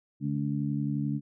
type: harmonic tone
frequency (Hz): 71.5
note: D2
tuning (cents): -46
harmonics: 2 / 3 / 4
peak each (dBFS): -30 / -32 / -33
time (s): 0.2-1.21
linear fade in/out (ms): 50
effects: none

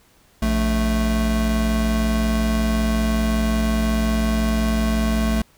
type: tone pair together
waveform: square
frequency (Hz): 58.14 / 219.9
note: A#1 / A3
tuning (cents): -4 / -1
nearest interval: octave + major seventh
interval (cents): 2303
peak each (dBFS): -21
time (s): 0.42-5.42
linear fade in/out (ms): 5
effects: pink hiss -56 dBFS RMS until 5.57 s

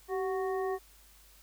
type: harmonic tone with a mistuned harmonic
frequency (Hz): 370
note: F#4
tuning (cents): 0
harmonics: 1 / 2 / 3 / 5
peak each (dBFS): -31 / -37 / -41 / -45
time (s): 0.08-0.79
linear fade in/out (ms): 50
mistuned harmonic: 1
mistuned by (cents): +63
effects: added 50 Hz sine -60 dBFS peak until 1.42 s + white hiss -60 dBFS RMS until 1.42 s

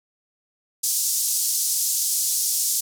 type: band-pass noise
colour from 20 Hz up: pink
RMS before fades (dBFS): -23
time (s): 0.83-2.81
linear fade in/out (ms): 10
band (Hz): 5600 to 14000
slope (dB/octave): 24
effects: none

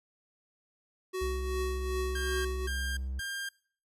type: tone with tremolo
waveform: square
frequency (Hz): 373.2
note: F#4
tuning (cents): +15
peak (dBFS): -31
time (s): 1.13-2.68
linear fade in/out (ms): 20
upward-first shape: triangle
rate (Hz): 2.6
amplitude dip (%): 60
type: tone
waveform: triangle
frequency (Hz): 65.41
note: C2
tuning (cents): 0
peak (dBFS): -31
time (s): 1.21-3.2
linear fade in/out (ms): 10
type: tone bursts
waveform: sawtooth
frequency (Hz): 1600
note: G6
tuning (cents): +35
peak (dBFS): -31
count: 3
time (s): 2.15-3.49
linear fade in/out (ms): 5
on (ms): 300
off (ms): 220
effects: noise-tail reverb RT60 0.5 s tail -23 dB re dry + resampled to 32000 Hz

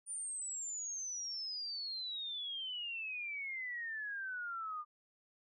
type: exponential sweep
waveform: sine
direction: down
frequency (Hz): 9400 to 1200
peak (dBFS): -39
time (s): 0.06-4.85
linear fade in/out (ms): 50
effects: none

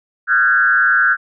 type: tone with frequency modulation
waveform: sine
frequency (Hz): 1511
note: F#6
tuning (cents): +36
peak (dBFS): -10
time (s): 0.27-1.17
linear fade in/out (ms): 50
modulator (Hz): 123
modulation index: 1.2
effects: none

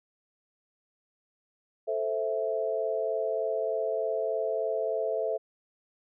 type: chord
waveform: sine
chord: A minor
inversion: none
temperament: equal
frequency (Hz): 440 / 523.3 / 659.3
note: A4 / C5 / E5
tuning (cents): 0 / 0 / 0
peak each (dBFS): -31 / -33 / -30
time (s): 1.87-5.38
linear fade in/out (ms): 20
effects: none

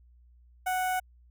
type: tone with notch filter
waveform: sawtooth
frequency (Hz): 740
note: F#5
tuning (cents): 0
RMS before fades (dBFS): -29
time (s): 0.66-1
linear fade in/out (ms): 10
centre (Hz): 4300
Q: 0.68
effects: added 60 Hz sine -55 dBFS peak until 1.3 s

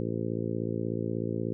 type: harmonic tone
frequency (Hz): 56.5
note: A1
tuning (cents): +47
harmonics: 2 / 3 / 4 / 5 / 6 / 7 / 8 / 9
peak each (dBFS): -35 / -36 / -36 / -39 / -36 / -37 / -40 / -41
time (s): 0-1.53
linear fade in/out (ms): 0
effects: none

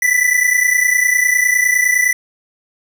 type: tone pair together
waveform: square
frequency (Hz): 1970.2 / 2000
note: B6 / B6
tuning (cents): -5 / +21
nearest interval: unison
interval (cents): 26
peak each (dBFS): -15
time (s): 0.02-2.13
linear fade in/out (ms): 5
effects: 7-bit

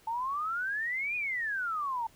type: exponential two-way sweep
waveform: sine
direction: up then down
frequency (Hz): 880 to 2489 to 885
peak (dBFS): -30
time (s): 0.07-2.07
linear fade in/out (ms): 5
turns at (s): 1.16
effects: pink hiss -61 dBFS RMS until 2.15 s

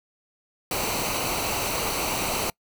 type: noise with comb filter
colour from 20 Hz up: pink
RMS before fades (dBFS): -27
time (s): 0.71-2.5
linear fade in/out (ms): 2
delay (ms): 0.58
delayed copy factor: -0.6
effects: noise-tail reverb RT60 0.1 s tail -26 dB re dry

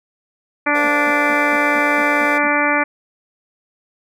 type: harmonic tone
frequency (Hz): 292.3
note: D4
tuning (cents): -8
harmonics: 1 / 2 / 3 / 4 / 5 / 6 / 7 / 8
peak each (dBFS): -22 / -22 / -22 / -22 / -22 / -22 / -22 / -22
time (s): 0.66-2.84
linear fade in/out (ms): 10
type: chord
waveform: square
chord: Bb suspended second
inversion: none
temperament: equal with one note detuned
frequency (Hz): 466.2 / 526.3 / 698.5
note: Bb4 / C5 / F5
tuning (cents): 0 / +10 / 0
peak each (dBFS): -32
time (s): 0.74-2.39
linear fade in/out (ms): 20
type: tone bursts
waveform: triangle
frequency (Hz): 233.1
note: A#3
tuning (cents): 0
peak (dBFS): -27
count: 8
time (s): 0.84-2.474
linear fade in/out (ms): 2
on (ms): 38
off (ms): 190
effects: none

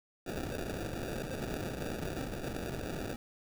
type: noise with sample-and-hold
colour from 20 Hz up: violet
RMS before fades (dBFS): -38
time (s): 0.26-3.16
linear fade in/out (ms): 5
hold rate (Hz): 1050
effects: none

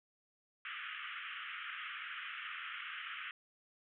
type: band-pass noise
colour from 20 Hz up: pink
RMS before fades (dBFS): -45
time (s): 0.65-3.31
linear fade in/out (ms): 2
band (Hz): 1200 to 3200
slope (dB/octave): 96
effects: none

